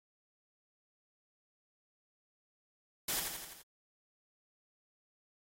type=noise with echo; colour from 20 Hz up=white; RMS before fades=-35 dBFS; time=3.08-3.2 s; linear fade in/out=5 ms; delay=84 ms; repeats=5; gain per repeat=-4 dB; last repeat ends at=3.62 s; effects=AAC 48 kbps